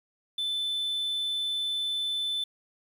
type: tone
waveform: sine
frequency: 3520 Hz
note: A7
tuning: in tune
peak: -25 dBFS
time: 0.38-2.44 s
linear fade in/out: 5 ms
effects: tanh soft clip ceiling -26 dBFS + 9-bit